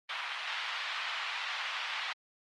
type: band-pass noise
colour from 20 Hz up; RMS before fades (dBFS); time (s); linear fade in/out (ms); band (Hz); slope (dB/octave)
white; -37; 0.09-2.13; 5; 860 to 3400; 24
effects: Opus 32 kbps